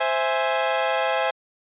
sawtooth chord, C augmented, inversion none, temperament equal, 523.3 / 659.3 / 830.6 Hz, C5 / E5 / G#5, 0 / 0 / 0 cents, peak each -21 dBFS, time 0-1.31 s, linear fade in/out 10 ms, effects resampled to 8000 Hz

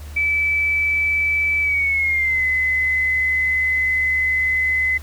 sine tone with pitch glide, 2308 to 2033 Hz, D7 to B6, -31 to +50 cents, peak -16 dBFS, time 0.16-4.98 s, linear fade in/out 10 ms, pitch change -219 cents, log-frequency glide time 1.61-2.43 s, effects added 74 Hz sine -32 dBFS peak until 5.02 s + pink hiss -44 dBFS RMS until 5.02 s

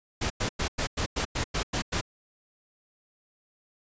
pink noise bursts, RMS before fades -28 dBFS, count 10, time 0.21-2.012 s, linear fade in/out 10 ms, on 92 ms, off 98 ms, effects resampled to 16000 Hz

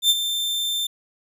40% pulse tone with ADSR envelope, 3572 Hz, A7, 25 cents sharp, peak -11 dBFS, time 0.02-0.87 s, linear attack 78 ms, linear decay 39 ms, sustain -10 dB, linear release 7 ms, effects none

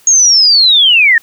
sine linear sweep, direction down, 6645 to 1760 Hz, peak -4 dBFS, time 0.07-1.18 s, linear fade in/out 2 ms, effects white hiss -46 dBFS RMS until 1.22 s

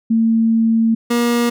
sine / 30% pulse tone pair in turn, 225.9 / 238 Hz, A3 / A#3, +46 / +36 cents, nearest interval minor second, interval 90 cents, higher second, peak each -11 dBFS, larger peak neither, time 0.1-0.95 / 1.1-1.5 s, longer first, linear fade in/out 10 ms, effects none

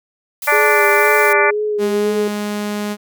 blue noise, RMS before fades -27 dBFS, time 0.42-1.33 s, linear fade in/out 2 ms
harmonic tone, 292.9 Hz, D4, 5 cents flat, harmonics 2 / 3 / 4 / 5 / 6 / 7 / 8, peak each -19 / -19 / -19 / -19 / -19 / -19 / -19 dBFS, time 0.47-1.51 s, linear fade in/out 10 ms
sine tone with vibrato, 415.3 Hz, G#4, in tune, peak -16 dBFS, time 0.52-2.28 s, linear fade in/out 5 ms, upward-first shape sine, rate 2 Hz, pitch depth 38 cents each way
sawtooth tone, 207.7 Hz, G#3, in tune, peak -16 dBFS, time 1.78-2.97 s, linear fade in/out 50 ms
effects none

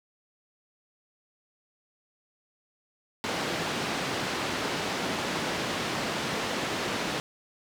pink band-pass noise, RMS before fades -31 dBFS, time 3.24-7.2 s, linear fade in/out 0 ms, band 190 to 4900 Hz, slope 12 dB/octave, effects none

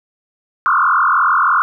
sine tone with frequency modulation, 1244.5 Hz, D#6, in tune, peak -10 dBFS, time 0.66-1.62 s, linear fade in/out 0 ms, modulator 43.1 Hz, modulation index 4.8, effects none

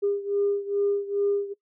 sine beating tone pair, 402.9 / 405.3 Hz, G4 / G#4, +48 / -42 cents, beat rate 2.4 Hz, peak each -24 / -27 dBFS, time 0.02-1.54 s, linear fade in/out 20 ms, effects noise-tail reverb RT60 0.1 s tail -21 dB re dry + tanh soft clip ceiling -15 dBFS

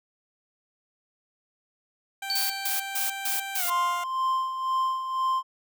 15% pulse tone with pitch glide, 784 to 702.5 Hz, G5 to F5, 0 to +10 cents, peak -26 dBFS, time 2.22-4.04 s, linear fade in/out 5 ms, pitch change -190 cents, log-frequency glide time 3.57-3.64 s
triangle tone with exponential decay, 4532 Hz, C#8, 37 cents sharp, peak -23 dBFS, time 2.3-3.18 s, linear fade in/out 0 ms, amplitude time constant 190 ms
blue noise bursts, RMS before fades -28 dBFS, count 5, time 2.35-3.7 s, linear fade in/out 5 ms, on 150 ms, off 150 ms
triangle tone with tremolo, 1046.5 Hz, C6, in tune, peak -20 dBFS, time 3.67-5.43 s, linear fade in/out 50 ms, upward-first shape sine, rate 2 Hz, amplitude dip 60%
effects none

